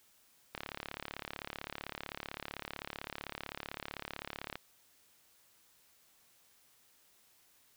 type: click train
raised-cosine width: 0.3 ms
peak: -23 dBFS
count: 144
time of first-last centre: 0.55-4.556 s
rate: 35.7 Hz
effects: white hiss -67 dBFS RMS until 7.76 s